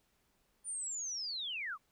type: linear sweep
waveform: sine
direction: down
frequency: 9390 to 1051 Hz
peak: -37 dBFS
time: 0.64-1.78 s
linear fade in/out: 50 ms
effects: pink hiss -75 dBFS RMS until 1.91 s